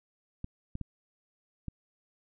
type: clicks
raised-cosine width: 5 ms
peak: -24 dBFS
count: 4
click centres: 0.444 / 0.754 / 0.813 / 1.683 s
effects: none